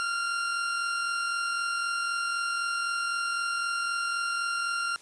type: tone pair together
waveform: 40% pulse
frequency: 1386.1 / 1430 Hz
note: F6 / F6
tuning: -13 / +41 cents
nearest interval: minor second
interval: 54 cents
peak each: -27 / -38 dBFS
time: 0-4.96 s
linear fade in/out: 0 ms
effects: white hiss -53 dBFS RMS until 5.01 s + resampled to 22050 Hz